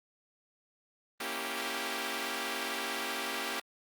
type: chord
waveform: 5% pulse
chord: A# diminished seventh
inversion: none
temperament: equal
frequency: 233.1 / 277.2 / 329.6 / 392 Hz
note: A#3 / C#4 / E4 / G4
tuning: 0 / 0 / 0 / 0 cents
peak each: -29 / -29 / -30 / -26 dBFS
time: 1.2-3.6 s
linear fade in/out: 5 ms
effects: Opus 24 kbps